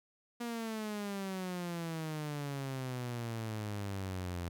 sawtooth exponential sweep, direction down, 239.7 to 85.4 Hz, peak -33 dBFS, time 0.4-4.49 s, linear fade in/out 10 ms, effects none

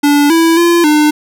square tone with pitch steps, 289.3 / 329.6 / 342.5 / 301 Hz, D4 / E4 / F4 / D4, -26 / 0 / -34 / +43 cents, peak -7 dBFS, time 0.03-1.11 s, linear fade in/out 10 ms, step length 270 ms, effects none

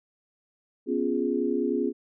sine chord, C# dominant seventh, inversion third, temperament equal, 246.9 / 277.2 / 349.2 / 415.3 Hz, B3 / C#4 / E#4 / G#4, 0 / 0 / 0 / 0 cents, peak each -29 dBFS, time 0.86-1.93 s, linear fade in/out 50 ms, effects none

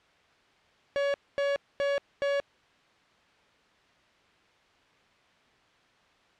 45% pulse tone bursts, 563 Hz, C#5, 27 cents sharp, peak -25 dBFS, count 4, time 0.96-2.4 s, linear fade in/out 0 ms, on 180 ms, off 240 ms, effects white hiss -62 dBFS RMS until 6.39 s + low-pass 3000 Hz 12 dB/octave

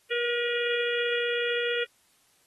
harmonic tone with a mistuned harmonic, 477.6 Hz, A#4, 42 cents sharp, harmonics 1 / 3 / 4 / 5 / 6 / 7, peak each -28 / -33 / -34 / -35 / -36 / -36 dBFS, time 0.1-1.85 s, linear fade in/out 20 ms, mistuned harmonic 5, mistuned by +31 cents, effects white hiss -65 dBFS RMS until 2.46 s + AAC 32 kbps

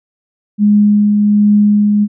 sine tone with tremolo, 207.5 Hz, G#3, 1 cent flat, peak -5 dBFS, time 0.58-2.08 s, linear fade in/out 50 ms, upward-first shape triangle, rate 1.3 Hz, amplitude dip 30%, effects none

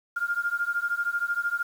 sine beating tone pair, 1400 / 1413 Hz, F6 / F6, +4 / +20 cents, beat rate 13 Hz, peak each -28 dBFS, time 0.16-1.63 s, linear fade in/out 10 ms, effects 8-bit

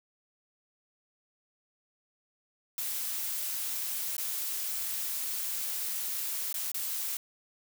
blue noise with dropouts, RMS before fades -34 dBFS, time 2.78-7.17 s, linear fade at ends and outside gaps 1 ms, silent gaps 4.167-4.181 / 6.527-6.542 / 6.717-6.744 s, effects none

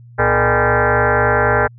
sine tone with frequency modulation, 475.2 Hz, A#4, 33 cents sharp, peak -11 dBFS, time 0.18-1.68 s, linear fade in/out 20 ms, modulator 180 Hz, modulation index 7.1, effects added 119 Hz sine -38 dBFS peak until 1.78 s

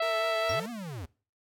harmonic tone, 659.3 Hz, E5, in tune, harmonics 1 / 2 / 3 / 4 / 5 / 6 / 7, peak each -27 / -33 / -37 / -39 / -41 / -43 / -44 dBFS, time 0-0.6 s, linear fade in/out 5 ms
sawtooth tone with vibrato, 450.3 Hz, A4, 40 cents sharp, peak -33 dBFS, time 0.02-0.66 s, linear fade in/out 2 ms, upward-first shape triangle, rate 4.9 Hz, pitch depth 61 cents each way
triangle tone with exponential decay, 5588 Hz, F8, in tune, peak -32 dBFS, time 0.49-0.61 s, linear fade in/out 5 ms, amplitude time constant 26 ms
square linear two-way sweep, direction up then down, 73.2 to 246.9 to 73.2 Hz, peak -37 dBFS, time 0.49-1.06 s, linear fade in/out 10 ms, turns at 0.7 s
effects noise-tail reverb RT60 0.4 s tail -23 dB re dry

